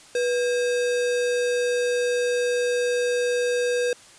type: tone with sample-and-hold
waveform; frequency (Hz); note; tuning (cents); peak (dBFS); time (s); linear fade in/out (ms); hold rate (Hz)
sine; 488.8; B4; -18; -20; 0.15-3.93; 2; 2100
effects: white hiss -49 dBFS RMS until 4.18 s + resampled to 22050 Hz